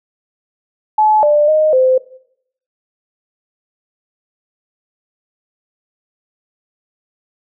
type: tone with pitch steps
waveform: sine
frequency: 858 / 593 / 619 / 516 Hz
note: A5 / D5 / D#5 / C5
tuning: -44 / +17 / -9 / -24 cents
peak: -8 dBFS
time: 0.98-1.98 s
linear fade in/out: 5 ms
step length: 250 ms
effects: noise-tail reverb RT60 0.7 s tail -18 dB re dry